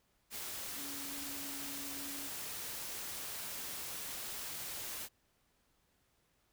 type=tone in noise; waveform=sine; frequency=280.3 Hz; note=C#4; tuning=19 cents sharp; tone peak=-49 dBFS; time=0.75-2.3 s; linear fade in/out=50 ms; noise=white; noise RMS=-43 dBFS; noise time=0.3-5.09 s; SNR=-9 dB; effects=pink hiss -75 dBFS RMS until 6.52 s